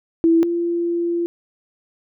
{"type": "tone pair in turn", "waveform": "sine", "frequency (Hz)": [330.8, 342.5], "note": ["E4", "F4"], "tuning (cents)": [6, -34], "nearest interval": "minor second", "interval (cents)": 60, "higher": "second", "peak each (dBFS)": [-11, -18], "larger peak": "first", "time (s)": [[0.24, 0.43], [0.43, 1.26]], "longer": "second", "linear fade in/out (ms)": 0, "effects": []}